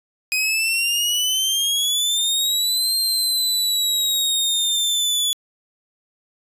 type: exponential two-way sweep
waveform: sawtooth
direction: up then down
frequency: 2500 to 4186 to 3425 Hz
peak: -15 dBFS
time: 0.32-5.33 s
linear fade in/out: 0 ms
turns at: 2.96 s
effects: resampled to 32000 Hz